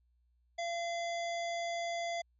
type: harmonic tone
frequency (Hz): 684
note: F5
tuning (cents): -36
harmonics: 1 / 3 / 5 / 7 / 9 / 10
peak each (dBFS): -35 / -42 / -47 / -51 / -53 / -54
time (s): 0.58-2.22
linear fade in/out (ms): 10
effects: added 60 Hz sine -69 dBFS peak until 2.39 s